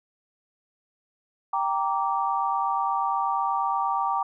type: chord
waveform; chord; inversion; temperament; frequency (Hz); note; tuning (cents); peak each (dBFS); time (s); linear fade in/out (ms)
sine; G minor; none; equal with one note detuned; 784 / 932.3 / 1164.5; G5 / Bb5 / D6; 0 / 0 / -15; -27; 1.53-4.23; 5
effects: none